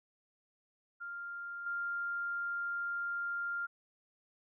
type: tone with level steps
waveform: sine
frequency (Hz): 1396.9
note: F6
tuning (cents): 0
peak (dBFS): -40 / -34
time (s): 1-3.67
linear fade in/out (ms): 20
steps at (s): 1.66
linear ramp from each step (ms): 5
effects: none